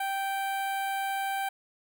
sawtooth tone with notch filter, 782 Hz, G5, 4 cents flat, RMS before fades -31 dBFS, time 0-1.49 s, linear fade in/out 5 ms, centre 5600 Hz, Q 0.71, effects none

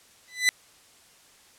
sawtooth tone with exponential growth, 2000 Hz, B6, 21 cents sharp, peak -11 dBFS, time 0.28-0.49 s, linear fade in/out 0 ms, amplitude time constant 45 ms, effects white hiss -56 dBFS RMS until 1.58 s + low-pass 10000 Hz 12 dB/octave

